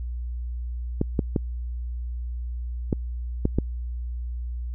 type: clicks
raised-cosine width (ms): 3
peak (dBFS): -8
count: 6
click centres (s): 1.014 / 1.192 / 1.362 / 2.928 / 3.454 / 3.586
effects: added 60 Hz sine -28 dBFS peak until 4.74 s